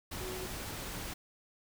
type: tone in noise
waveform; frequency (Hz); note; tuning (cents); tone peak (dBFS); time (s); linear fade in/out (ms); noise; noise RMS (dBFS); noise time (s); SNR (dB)
sine; 370; F#4; 0; -41; 0.2-0.47; 10; pink; -41; 0.11-1.14; -3
effects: none